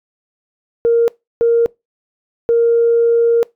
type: tone bursts at uneven times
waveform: sine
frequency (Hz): 466.2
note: A#4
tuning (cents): 0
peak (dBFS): -8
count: 3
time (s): 0.85-1.08 / 1.41-1.66 / 2.49-3.43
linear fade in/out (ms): 0
effects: noise-tail reverb RT60 0.2 s tail -24 dB re dry + tanh soft clip ceiling -4 dBFS